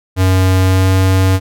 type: tone with pitch glide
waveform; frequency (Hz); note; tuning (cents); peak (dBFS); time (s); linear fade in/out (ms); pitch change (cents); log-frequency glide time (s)
square; 93.6 to 94.47; F#2 to F#2; +20 to +37; -9; 0.16-1.4; 50; +17; 0.61-0.92
effects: none